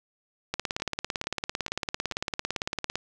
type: two click trains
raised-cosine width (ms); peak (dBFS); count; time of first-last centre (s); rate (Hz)
0.2; -11 / -24; 44 / 5; 0.54-2.956 / 0.8-2.562; 17.8 / 2.27
effects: none